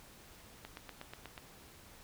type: click train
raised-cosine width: 0.3 ms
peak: -29 dBFS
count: 7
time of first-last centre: 0.65-1.378 s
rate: 8.24 Hz
effects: pink hiss -57 dBFS RMS until 2.03 s